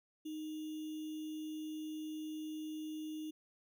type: tone with sample-and-hold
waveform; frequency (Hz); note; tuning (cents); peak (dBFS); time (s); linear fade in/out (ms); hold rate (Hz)
sine; 310; D#4; -6; -40; 0.25-3.31; 10; 3150
effects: none